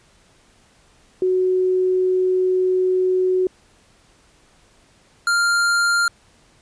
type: tone pair in turn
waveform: sine / square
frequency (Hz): 369.9 / 1396.6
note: F#4 / F6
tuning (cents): 0 / 0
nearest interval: octave + major seventh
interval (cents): 2300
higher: second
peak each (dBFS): -15 / -16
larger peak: first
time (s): 1.22-3.47 / 5.27-6.08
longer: first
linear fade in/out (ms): 2
effects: pink hiss -55 dBFS RMS until 6.61 s + resampled to 22050 Hz